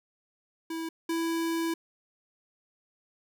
square tone pair in turn, 326.8 / 330.6 Hz, E4 / E4, -15 / +5 cents, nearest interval unison, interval 20 cents, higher second, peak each -33 / -28 dBFS, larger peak second, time 0.7-0.89 / 1.09-1.74 s, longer second, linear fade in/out 5 ms, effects none

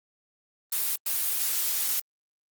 blue noise bursts at uneven times, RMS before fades -27 dBFS, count 2, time 0.72-0.96 / 1.06-2 s, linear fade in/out 5 ms, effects Opus 24 kbps

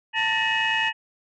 sine tone cluster, 891 / 1770 / 1880 / 2554 / 2900 Hz, A5 / A6 / A#6 / D#7 / F#7, +22 / +10 / +14 / +45 / -35 cents, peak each -26 dBFS, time 0.13-0.93 s, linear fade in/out 50 ms, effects tanh soft clip ceiling -14 dBFS

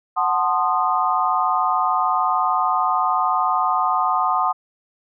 sine chord, F# diminished seventh, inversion none, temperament equal with one note detuned, 740 / 880 / 1046.5 / 1233.1 Hz, F#5 / A5 / C6 / Eb6, 0 / 0 / 0 / -16 cents, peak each -22 / -24 / -22 / -21 dBFS, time 0.16-4.53 s, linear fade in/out 20 ms, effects none

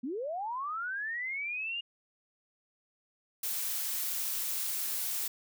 sine linear sweep, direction up, 226.3 to 2862 Hz, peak -33 dBFS, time 0.03-1.81 s, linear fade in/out 10 ms
blue noise, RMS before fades -34 dBFS, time 3.43-5.28 s, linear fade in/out 5 ms
effects none

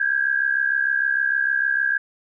sine tone pair together, 1585 / 1651.6 Hz, G6 / G#6, +19 / -10 cents, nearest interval minor second, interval 71 cents, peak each -21 dBFS, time 0-1.98 s, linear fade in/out 5 ms, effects none

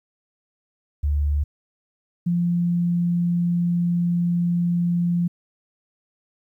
sine tone pair in turn, 72.9 / 173.39 Hz, D2 / F3, -12 / -12 cents, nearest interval octave + minor third, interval 1500 cents, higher second, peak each -18 dBFS, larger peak neither, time 1.03-1.44 / 2.26-5.28 s, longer second, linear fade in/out 10 ms, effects 10-bit

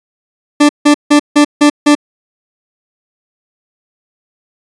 40% pulse tone bursts, 293.7 Hz, D4, in tune, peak -3 dBFS, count 6, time 0.6-1.952 s, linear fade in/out 10 ms, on 92 ms, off 160 ms, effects resampled to 22050 Hz

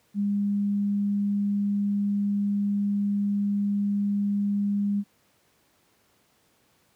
sine tone, 202.6 Hz, G#3, 43 cents flat, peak -22 dBFS, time 0.14-5.04 s, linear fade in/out 50 ms, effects pink hiss -65 dBFS RMS until 6.95 s + high-pass 100 Hz 12 dB/octave

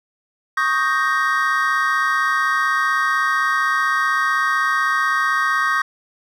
triangle chord, Eb dominant seventh, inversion third, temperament equal, 1108.7 / 1244.5 / 1568 / 1864.7 Hz, Db6 / Eb6 / G6 / Bb6, 0 / 0 / 0 / 0 cents, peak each -20 dBFS, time 0.57-5.82 s, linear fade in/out 5 ms, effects none

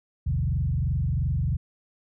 sine tone with frequency modulation, 103.83 Hz, G#2, in tune, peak -22 dBFS, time 0.26-1.57 s, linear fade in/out 10 ms, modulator 22.9 Hz, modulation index 2.1, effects none

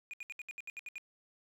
triangle tone bursts, 2448 Hz, D#7, 29 cents flat, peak -39 dBFS, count 10, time 0.11-0.981 s, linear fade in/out 0 ms, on 25 ms, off 69 ms, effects none

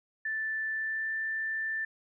sine tone with pitch glide, 1761 to 1773.2 Hz, A6 to A6, +1 to +13 cents, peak -30 dBFS, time 0.25-1.85 s, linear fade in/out 5 ms, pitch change +12 cents, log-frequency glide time 0.71-1.13 s, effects none

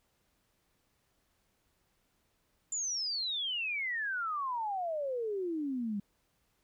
sine exponential sweep, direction down, 7230 to 196 Hz, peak -32 dBFS, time 2.72-6 s, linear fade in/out 5 ms, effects pink hiss -75 dBFS RMS until 6.63 s

